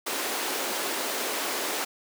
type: high-pass noise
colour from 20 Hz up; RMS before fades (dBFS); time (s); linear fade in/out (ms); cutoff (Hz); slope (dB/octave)
pink; -30; 0.06-1.85; 10; 310; 24
effects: none